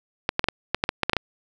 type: clicks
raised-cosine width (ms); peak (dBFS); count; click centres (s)
0.3; -4; 11; 0.291 / 0.394 / 0.442 / 0.486 / 0.746 / 0.839 / 0.891 / 1.033 / 1.096 / 1.133 / 1.167
effects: none